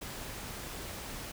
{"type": "noise", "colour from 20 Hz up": "pink", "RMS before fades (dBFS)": -42, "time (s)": [0.01, 1.32], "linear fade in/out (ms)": 10, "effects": []}